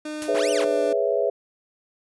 30% pulse tone with pitch glide, 304.5 to 296.5 Hz, D#4 to D4, -37 to +17 cents, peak -27 dBFS, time 0.05-0.93 s, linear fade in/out 5 ms, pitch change -46 cents, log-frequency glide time 0.32-0.82 s
white noise with exponential decay, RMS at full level -30 dBFS, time 0.22-0.36 s, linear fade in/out 0 ms, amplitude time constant 30 ms
sine chord, C# minor seventh, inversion second, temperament equal, 415.3 / 493.9 / 554.4 / 659.3 Hz, G#4 / B4 / C#5 / E5, 0 / 0 / 0 / 0 cents, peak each -25 dBFS, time 0.28-1.3 s, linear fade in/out 5 ms
15% pulse linear two-way sweep, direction up then down, 103.8 to 3136 to 103.8 Hz, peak -22 dBFS, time 0.34-0.65 s, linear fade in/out 10 ms, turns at 0.51 s
effects resampled to 24000 Hz

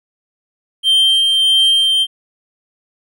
triangle tone with tremolo, 3151 Hz, G7, 8 cents sharp, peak -7 dBFS, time 0.83-2.07 s, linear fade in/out 50 ms, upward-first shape sine, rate 1.6 Hz, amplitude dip 25%, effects none

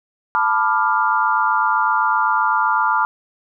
sine chord, B half-diminished seventh, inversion third, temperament equal with one note detuned, 880 / 987.8 / 1189 / 1396.9 Hz, A5 / B5 / D6 / F6, 0 / 0 / +21 / 0 cents, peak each -20 dBFS, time 0.35-3.05 s, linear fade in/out 0 ms, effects none

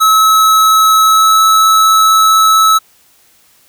square tone with pitch glide, 1294 to 1302.2 Hz, E6 to E6, -32 to -22 cents, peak -6 dBFS, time 0-2.79 s, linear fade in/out 20 ms, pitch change +10 cents, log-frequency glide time 1.04-1.32 s, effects white hiss -49 dBFS RMS until 3.68 s

